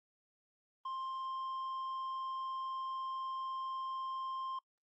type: tone with tanh clipping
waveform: sine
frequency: 1054 Hz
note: C6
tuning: 12 cents sharp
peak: -39 dBFS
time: 0.85-4.59 s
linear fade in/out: 5 ms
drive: 5 dB
effects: noise-tail reverb RT60 0.1 s tail -23 dB re dry + Opus 32 kbps